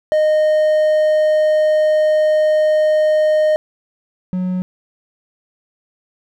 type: tone pair in turn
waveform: triangle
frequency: 616 / 183.14 Hz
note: D#5 / F#3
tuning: -17 / -17 cents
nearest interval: octave + major sixth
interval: 2100 cents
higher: first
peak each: -9 / -15 dBFS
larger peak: first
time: 0.12-3.56 / 4.33-4.62 s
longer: first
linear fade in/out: 0 ms
effects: none